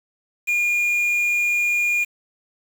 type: tone with quantisation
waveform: triangle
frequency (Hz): 2425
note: D#7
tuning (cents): -45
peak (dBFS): -16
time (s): 0.47-2.05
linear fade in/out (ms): 20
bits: 6
effects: none